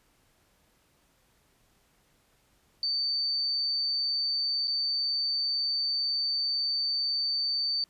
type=tone with dropouts; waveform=sine; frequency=4571 Hz; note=D8; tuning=48 cents flat; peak=-26 dBFS; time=2.83-7.84 s; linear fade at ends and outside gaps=1 ms; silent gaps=4.673-4.679 s; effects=pink hiss -67 dBFS RMS until 7.89 s + resampled to 32000 Hz